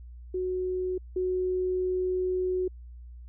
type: tone pair in turn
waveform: sine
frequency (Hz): 368.1 / 368.1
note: F#4 / F#4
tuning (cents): -9 / -9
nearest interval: unison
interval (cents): 0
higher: neither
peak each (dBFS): -27 / -25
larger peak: second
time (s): 0.34-0.98 / 1.16-2.68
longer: second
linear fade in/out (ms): 5
effects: added 60 Hz sine -42 dBFS peak until 3.28 s